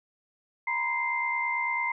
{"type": "tone cluster", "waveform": "sine", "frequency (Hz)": [947, 1016, 2090], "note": ["A#5", "B5", "C7"], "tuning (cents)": [27, 49, -2], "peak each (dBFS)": [-31, -35, -28], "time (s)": [0.67, 1.92], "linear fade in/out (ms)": 5, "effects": []}